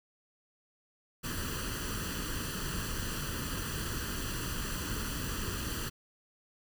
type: noise with comb filter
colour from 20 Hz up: pink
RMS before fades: -36 dBFS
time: 1.23-5.9 s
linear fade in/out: 20 ms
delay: 0.67 ms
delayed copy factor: +0.75
effects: none